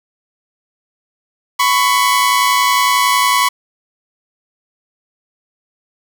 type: tone pair together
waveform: sawtooth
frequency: 999 / 1109.9 Hz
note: B5 / C#6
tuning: +20 / +2 cents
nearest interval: major second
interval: 182 cents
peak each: -10 dBFS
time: 1.59-3.49 s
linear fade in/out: 10 ms
effects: none